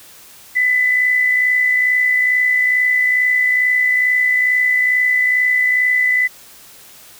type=tone with amplitude modulation; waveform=sine; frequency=2000 Hz; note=B6; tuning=21 cents sharp; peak=-10 dBFS; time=0.55-6.28 s; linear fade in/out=20 ms; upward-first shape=sine; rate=62.3 Hz; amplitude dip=40%; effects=white hiss -42 dBFS RMS until 7.19 s